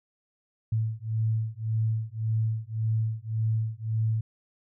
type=beating tone pair; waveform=sine; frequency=110 / 111.8 Hz; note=A2 / A2; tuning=0 / +28 cents; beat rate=1.8 Hz; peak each=-28 dBFS; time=0.72-4.21 s; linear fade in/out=5 ms; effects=none